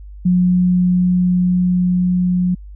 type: tone with level ramp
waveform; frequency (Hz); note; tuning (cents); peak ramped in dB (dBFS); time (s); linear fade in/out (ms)
sine; 180.2; F#3; -45; -10 to -13; 0.25-2.55; 10
effects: added 50 Hz sine -32 dBFS peak until 2.75 s